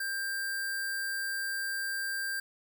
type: tone with sample-and-hold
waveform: sine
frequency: 1590 Hz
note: G6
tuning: 24 cents sharp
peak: -31 dBFS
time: 0-2.4 s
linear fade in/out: 5 ms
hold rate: 6300 Hz
effects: none